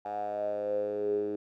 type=tone with band-pass filter sweep; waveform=10% pulse; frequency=103.83 Hz; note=G#2; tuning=in tune; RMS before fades=-32 dBFS; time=0.05-1.36 s; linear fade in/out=5 ms; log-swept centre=790 to 360 Hz; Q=9.9; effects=none